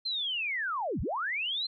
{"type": "linear two-way sweep", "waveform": "sine", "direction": "down then up", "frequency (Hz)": [4200, 38.37, 4200], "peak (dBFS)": -29, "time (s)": [0.05, 1.67], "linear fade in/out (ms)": 10, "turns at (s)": 1.01, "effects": ["MP3 64 kbps"]}